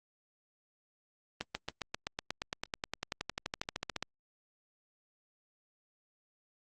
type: accelerating click train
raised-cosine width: 0.2 ms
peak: -17 dBFS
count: 28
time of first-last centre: 1.41-4.026 s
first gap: 140 ms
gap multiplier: 0.97
effects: Opus 24 kbps